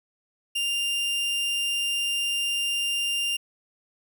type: tone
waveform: 40% pulse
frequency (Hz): 2796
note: F7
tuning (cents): +1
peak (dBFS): -23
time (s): 0.55-3.37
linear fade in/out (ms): 10
effects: none